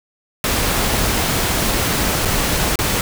pink noise with dropouts, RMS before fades -18 dBFS, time 0.44-3.01 s, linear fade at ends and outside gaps 1 ms, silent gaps 2.251-2.255 / 2.757-2.789 s, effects none

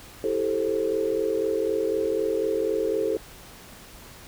sine chord, A minor seventh, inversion second, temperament just, 330 / 396 / 440 / 528 Hz, E4 / G4 / A4 / C5, +2 / +18 / 0 / +16 cents, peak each -31 / -28 / -25 / -30 dBFS, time 0.24-3.17 s, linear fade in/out 2 ms, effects pink hiss -46 dBFS RMS until 4.27 s

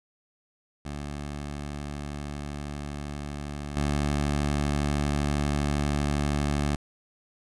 15% pulse tone with level steps, 72.6 Hz, D2, 19 cents flat, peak -27 / -18 dBFS, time 0.85-6.76 s, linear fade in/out 5 ms, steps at 3.76 s, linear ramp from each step 10 ms, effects resampled to 24000 Hz

